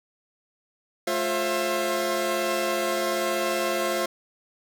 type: tone cluster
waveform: sawtooth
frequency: 215.2 / 353.6 / 533 / 666 Hz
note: A3 / F4 / C5 / E5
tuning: -38 / +22 / +32 / +18 cents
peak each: -32 / -25 / -24 / -25 dBFS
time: 1.07-4.06 s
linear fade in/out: 5 ms
effects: none